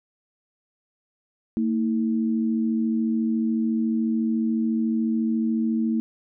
sine tone pair together, 226.8 / 320.8 Hz, A#3 / E4, -47 / -47 cents, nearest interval tritone, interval 600 cents, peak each -21 / -28 dBFS, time 1.57-6 s, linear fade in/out 0 ms, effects none

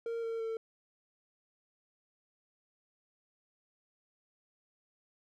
triangle tone with pitch steps, 462 / 455.6 / 449.4 Hz, A#4 / A#4 / A4, -16 / -40 / +37 cents, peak -32 dBFS, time 0.06-0.57 s, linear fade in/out 2 ms, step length 170 ms, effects none

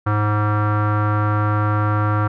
square tone with low-pass filter, 105.2 Hz, G#2, 23 cents sharp, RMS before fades -18 dBFS, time 0.06-2.28 s, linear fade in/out 10 ms, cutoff 1300 Hz, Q 5.5, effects none

